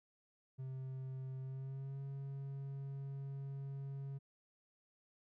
triangle tone with pitch glide, 131.6 to 137.66 Hz, C3 to C#3, +10 to -12 cents, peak -40 dBFS, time 0.58-4.19 s, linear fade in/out 20 ms, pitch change +78 cents, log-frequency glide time 1.41-2.01 s, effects none

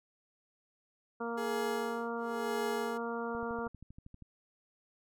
harmonic tone, 233.1 Hz, A#3, in tune, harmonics 1 / 2 / 3 / 4 / 5 / 6, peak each -40 / -38 / -44 / -43 / -44 / -44 dBFS, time 1.2-3.68 s, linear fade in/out 10 ms
35% pulse tone with tremolo, 420 Hz, G#4, 19 cents sharp, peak -32 dBFS, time 1.37-2.98 s, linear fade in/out 10 ms, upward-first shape sine, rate 0.98 Hz, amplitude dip 100%
click train, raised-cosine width 5 ms, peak -38 dBFS, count 12, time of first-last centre 3.35-4.223 s, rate 12.6 Hz
effects none

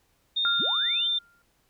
sine tone with pitch glide, 3657 to 3584 Hz, A#7 to A7, -34 to +31 cents, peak -23 dBFS, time 0.36-1.19 s, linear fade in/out 10 ms, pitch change -35 cents, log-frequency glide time 0.46-0.92 s
sine tone with exponential decay, 1396.9 Hz, F6, in tune, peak -23 dBFS, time 0.45-1.42 s, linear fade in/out 0 ms, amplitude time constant 210 ms
sine linear sweep, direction up, 110 to 3266 Hz, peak -33 dBFS, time 0.59-1.08 s, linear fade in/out 10 ms
effects pink hiss -68 dBFS RMS until 1.69 s

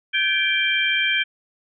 sine tone cluster, 1548 / 1706 / 2351 / 3164 Hz, G6 / G#6 / D7 / G7, -22 / +46 / +1 / +15 cents, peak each -25 / -27 / -21 / -23 dBFS, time 0.13-1.24 s, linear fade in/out 20 ms, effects none

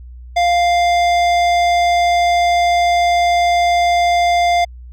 sine tone with hard clipping, 698.5 Hz, F5, in tune, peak -13 dBFS, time 0.36-4.65 s, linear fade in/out 10 ms, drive 14 dB, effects added 61 Hz sine -32 dBFS peak until 4.92 s

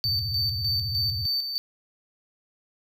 triangle tone with tremolo, 4568 Hz, D8, 49 cents flat, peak -22 dBFS, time 0.04-1.58 s, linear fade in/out 0 ms, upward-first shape square, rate 3.3 Hz, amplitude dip 50%
sine tone with vibrato, 100 Hz, G2, 35 cents sharp, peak -29 dBFS, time 0.05-1.26 s, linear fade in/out 0 ms, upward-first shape square, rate 15 Hz, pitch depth 260 cents each way
effects none

